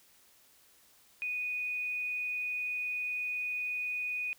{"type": "tone", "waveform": "sine", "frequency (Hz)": 2478, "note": "D#7", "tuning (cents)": -8, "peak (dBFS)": -32, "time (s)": [1.22, 4.33], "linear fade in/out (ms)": 0, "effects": ["white hiss -63 dBFS RMS until 4.38 s"]}